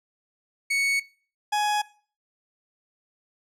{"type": "tone pair in turn", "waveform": "40% pulse", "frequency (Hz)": [2221, 836.8], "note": ["C#7", "G#5"], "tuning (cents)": [3, 13], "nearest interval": "octave + perfect fourth", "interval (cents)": 1690, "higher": "first", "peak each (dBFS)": -21, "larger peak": "neither", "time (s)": [[0.7, 1], [1.52, 1.82]], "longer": "neither", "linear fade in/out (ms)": 10, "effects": ["noise-tail reverb RT60 0.4 s tail -19 dB re dry", "low-pass 10000 Hz 12 dB/octave"]}